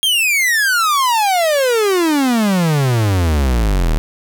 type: exponential sweep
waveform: 45% pulse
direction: down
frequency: 3270 to 36.71 Hz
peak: -12 dBFS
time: 0.03-3.98 s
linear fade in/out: 0 ms
effects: none